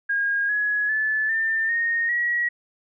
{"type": "tone with pitch steps", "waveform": "sine", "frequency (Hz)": [1628, 1681.5, 1736.8, 1793.9, 1852.9, 1913.8], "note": ["G#6", "G#6", "A6", "A6", "A#6", "A#6"], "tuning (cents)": [-35, 21, -23, 33, -11, 45], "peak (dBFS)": -20, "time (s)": [0.09, 2.49], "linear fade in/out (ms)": 10, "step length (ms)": 400, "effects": []}